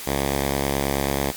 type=tone; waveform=5% pulse; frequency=69.3 Hz; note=C#2; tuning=in tune; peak=-10 dBFS; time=0.06-1.32 s; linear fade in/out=20 ms; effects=white hiss -35 dBFS RMS until 1.36 s + MP3 96 kbps